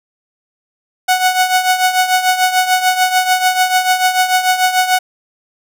sawtooth tone with tremolo, 739 Hz, F#5, 2 cents flat, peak -4 dBFS, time 1.08-4.99 s, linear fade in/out 10 ms, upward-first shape triangle, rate 6.8 Hz, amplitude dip 75%, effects none

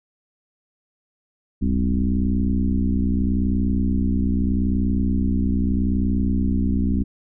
sine tone with frequency modulation, 135.8 Hz, C#3, 35 cents flat, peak -17 dBFS, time 1.61-7.04 s, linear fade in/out 20 ms, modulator 60.8 Hz, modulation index 2.3, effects none

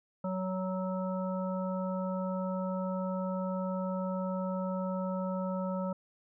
harmonic tone, 186.6 Hz, F#3, 15 cents sharp, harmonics 1 / 3 / 5 / 7, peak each -33 / -36 / -42 / -43 dBFS, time 0.24-5.93 s, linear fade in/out 5 ms, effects none

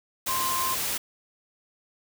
sine tone in noise, 1046.5 Hz, C6, in tune, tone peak -27 dBFS, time 0.28-0.75 s, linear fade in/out 10 ms, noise white, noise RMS -29 dBFS, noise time 0.26-0.98 s, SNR -1 dB, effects none

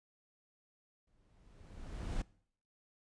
brown noise with exponential growth, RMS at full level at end -35 dBFS, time 1.07-2.22 s, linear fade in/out 5 ms, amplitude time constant 250 ms, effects noise-tail reverb RT60 0.6 s tail -22 dB re dry + resampled to 22050 Hz

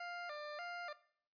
20% pulse tone with vibrato, 646 Hz, E5, 35 cents flat, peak -39 dBFS, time 0-0.93 s, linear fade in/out 5 ms, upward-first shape square, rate 1.7 Hz, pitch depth 140 cents each way, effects noise-tail reverb RT60 0.6 s tail -18 dB re dry + resampled to 11025 Hz

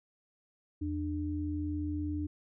sine tone pair together, 83.8 / 298.6 Hz, E2 / D4, +29 / +29 cents, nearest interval octave + minor seventh, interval 2200 cents, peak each -35 / -34 dBFS, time 0.81-2.27 s, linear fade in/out 10 ms, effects none

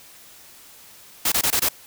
white noise bursts, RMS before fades -20 dBFS, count 5, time 1.25-1.688 s, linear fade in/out 5 ms, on 70 ms, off 22 ms, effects white hiss -47 dBFS RMS until 1.86 s

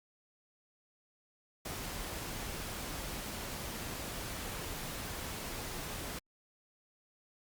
pink noise, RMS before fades -41 dBFS, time 1.65-6.19 s, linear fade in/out 5 ms, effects Opus 48 kbps

